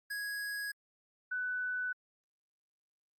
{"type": "tone pair in turn", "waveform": ["square", "sine"], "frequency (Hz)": [1661.2, 1494.6], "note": ["G#6", "F#6"], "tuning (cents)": [0, 17], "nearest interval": "major second", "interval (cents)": 183, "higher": "first", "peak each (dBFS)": [-37, -33], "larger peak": "second", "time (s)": [[0.1, 0.72], [1.31, 1.93]], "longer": "neither", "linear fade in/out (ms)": 10, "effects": ["Opus 48 kbps"]}